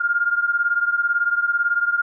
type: beating tone pair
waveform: sine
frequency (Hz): 1405 / 1423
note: F6 / F6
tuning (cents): +10 / +32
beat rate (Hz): 18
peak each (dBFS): -19 / -22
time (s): 0-2.02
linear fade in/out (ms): 10
effects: none